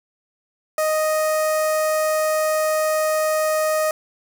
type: tone with notch filter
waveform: sawtooth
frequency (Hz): 622.3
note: D#5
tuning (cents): 0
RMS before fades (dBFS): -20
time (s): 0.78-3.91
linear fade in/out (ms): 2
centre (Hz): 3400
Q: 0.85
effects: none